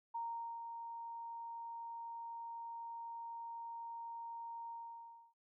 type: tone with ADSR envelope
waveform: sine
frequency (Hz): 928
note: A#5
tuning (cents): -8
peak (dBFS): -38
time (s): 0.14-5.34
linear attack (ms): 13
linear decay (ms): 440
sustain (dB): -6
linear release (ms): 640
effects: none